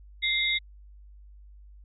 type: tone cluster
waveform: sine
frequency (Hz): 2098 / 3475 / 3758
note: C7 / A7 / A#7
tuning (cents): +4 / -22 / +13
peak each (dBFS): -26 / -32 / -28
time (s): 0.22-0.59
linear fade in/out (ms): 20
effects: added 50 Hz sine -47 dBFS peak until 1.84 s